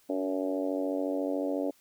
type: harmonic tone with a mistuned harmonic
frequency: 94 Hz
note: F#2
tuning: 28 cents sharp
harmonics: 3 / 4 / 5 / 6 / 7 / 8 / 9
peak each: -31 / -39 / -36 / -34 / -38 / -48 / -49 dBFS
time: 0.09-1.71 s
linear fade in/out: 10 ms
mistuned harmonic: 3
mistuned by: +20 cents
effects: white hiss -64 dBFS RMS until 1.8 s